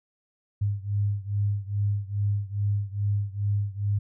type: beating tone pair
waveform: sine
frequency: 101 / 103.4 Hz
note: G#2 / G#2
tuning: -48 / -7 cents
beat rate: 2.4 Hz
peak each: -26 / -28 dBFS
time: 0.61-3.99 s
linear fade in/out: 10 ms
effects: none